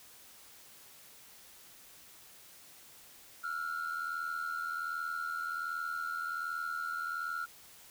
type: tone pair together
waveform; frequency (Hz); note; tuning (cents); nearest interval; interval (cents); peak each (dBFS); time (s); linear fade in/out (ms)
sine; 1343 / 1424.3; E6 / F6; +32 / +34; minor second; 102; -36 / -35; 3.43-7.46; 20
effects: tanh soft clip ceiling -31 dBFS + white hiss -56 dBFS RMS until 7.9 s